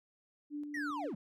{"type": "tone with tremolo", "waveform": "sine", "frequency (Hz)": 293.7, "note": "D4", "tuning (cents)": 0, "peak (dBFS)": -37, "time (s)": [0.5, 1.11], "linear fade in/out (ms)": 50, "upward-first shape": "square", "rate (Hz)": 3.7, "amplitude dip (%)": 35}
{"type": "linear sweep", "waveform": "triangle", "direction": "down", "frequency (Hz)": [1975.5, 155.56], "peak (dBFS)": -35, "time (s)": [0.74, 1.15], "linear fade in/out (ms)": 5}
{"effects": []}